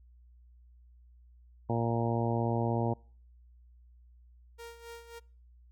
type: harmonic tone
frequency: 116.54 Hz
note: A#2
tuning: in tune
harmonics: 1 / 2 / 3 / 4 / 5 / 6 / 7 / 8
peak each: -31 / -34 / -36 / -37 / -38 / -39 / -39 / -40 dBFS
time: 1.69-2.94 s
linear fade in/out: 10 ms
type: tone with tremolo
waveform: sawtooth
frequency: 466.2 Hz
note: A#4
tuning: in tune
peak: -39 dBFS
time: 4.58-5.2 s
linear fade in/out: 20 ms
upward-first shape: sine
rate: 3.7 Hz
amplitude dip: 70%
effects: noise-tail reverb RT60 0.5 s tail -26 dB re dry + added 60 Hz sine -55 dBFS peak until 5.71 s